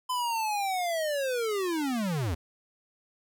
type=linear sweep; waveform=square; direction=down; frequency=1020 to 73.42 Hz; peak=-28 dBFS; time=0.09-2.35 s; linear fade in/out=10 ms; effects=none